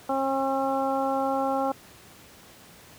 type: harmonic tone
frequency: 269.7 Hz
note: C#4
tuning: 47 cents flat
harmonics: 1 / 2 / 3 / 4 / 5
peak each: -30 / -28 / -27 / -34 / -35 dBFS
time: 0.09-1.72 s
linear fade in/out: 5 ms
effects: pink hiss -50 dBFS RMS until 2.98 s + high-pass 80 Hz 12 dB/octave